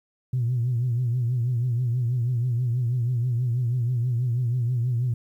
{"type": "tone with vibrato", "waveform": "sine", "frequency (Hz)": 121.7, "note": "B2", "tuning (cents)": -25, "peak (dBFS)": -20, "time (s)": [0.33, 5.14], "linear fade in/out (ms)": 5, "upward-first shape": "triangle", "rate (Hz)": 6.2, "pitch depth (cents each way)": 110, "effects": ["tanh soft clip ceiling -17 dBFS", "10-bit"]}